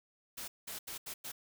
white noise bursts at uneven times, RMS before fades -43 dBFS, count 5, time 0.37-0.48 / 0.67-0.79 / 0.87-0.98 / 1.06-1.14 / 1.24-1.32 s, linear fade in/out 10 ms, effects none

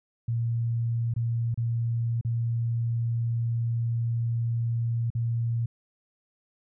sine tone with dropouts, 116.54 Hz, A#2, in tune, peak -24 dBFS, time 0.28-5.66 s, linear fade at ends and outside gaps 5 ms, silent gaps 1.139-1.162 / 1.544-1.575 / 2.212-2.248 / 5.103-5.15 s, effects none

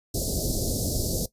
pink band-stop noise, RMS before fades -27 dBFS, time 0.14-1.26 s, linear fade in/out 5 ms, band 630 to 4400 Hz, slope 48 dB/octave, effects noise-tail reverb RT60 0.1 s tail -17 dB re dry + resampled to 32000 Hz

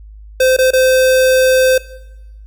square tone with dropouts, 517 Hz, C5, 21 cents flat, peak -9 dBFS, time 0.4-1.78 s, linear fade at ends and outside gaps 5 ms, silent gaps 0.566-0.586 / 0.707-0.733 s, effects noise-tail reverb RT60 1.0 s tail -19 dB re dry + added 52 Hz sine -33 dBFS peak until 2.46 s

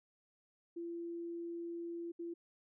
sine tone bursts at uneven times, 340 Hz, F4, 46 cents flat, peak -40 dBFS, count 2, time 0.76-2.12 / 2.19-2.34 s, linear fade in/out 10 ms, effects none

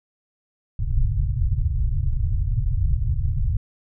pink low-pass noise, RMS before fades -21 dBFS, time 0.79-3.57 s, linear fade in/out 5 ms, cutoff 140 Hz, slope 96 dB/octave, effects none

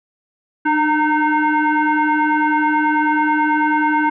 sine tone with frequency modulation, 311.1 Hz, D#4, in tune, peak -13 dBFS, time 0.65-4.1 s, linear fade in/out 10 ms, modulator 613 Hz, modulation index 2.2, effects none

